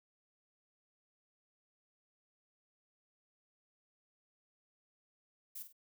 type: noise with echo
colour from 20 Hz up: violet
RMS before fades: -45 dBFS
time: 5.55-5.63 s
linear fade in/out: 10 ms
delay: 49 ms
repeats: 2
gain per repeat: -9 dB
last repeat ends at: 5.728 s
effects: none